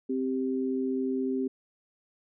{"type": "tone pair together", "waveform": "sine", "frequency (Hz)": [261.6, 392], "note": ["C4", "G4"], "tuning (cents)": [0, 0], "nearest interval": "perfect fifth", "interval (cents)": 700, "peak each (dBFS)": [-28, -31], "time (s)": [0.09, 1.48], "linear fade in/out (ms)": 10, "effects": []}